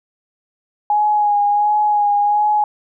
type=tone with vibrato; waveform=sine; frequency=830.6 Hz; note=G#5; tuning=in tune; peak=-12 dBFS; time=0.9-2.64 s; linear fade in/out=2 ms; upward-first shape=sine; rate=1.4 Hz; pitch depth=25 cents each way; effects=none